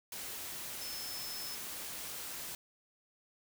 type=tone in noise; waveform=sine; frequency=5250 Hz; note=E8; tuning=8 cents flat; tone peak=-43 dBFS; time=0.81-1.55 s; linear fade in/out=2 ms; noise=white; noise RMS=-43 dBFS; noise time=0.12-2.55 s; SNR=-3 dB; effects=none